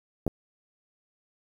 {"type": "clicks", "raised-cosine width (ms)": 2, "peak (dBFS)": -15, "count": 2, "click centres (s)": [0.266, 0.278], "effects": ["8-bit"]}